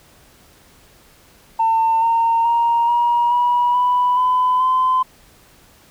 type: tone with pitch steps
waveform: sine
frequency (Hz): 901 / 917.8 / 934.9 / 952.4 / 970.1 / 988.2 / 1006.7 / 1025.5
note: A5 / A#5 / A#5 / A#5 / B5 / B5 / B5 / C6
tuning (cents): +41 / -27 / +5 / +37 / -31 / +1 / +33 / -35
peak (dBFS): -12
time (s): 1.59-5.03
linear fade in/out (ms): 10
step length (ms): 430
effects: tanh soft clip ceiling -9 dBFS + pink hiss -50 dBFS RMS until 5.9 s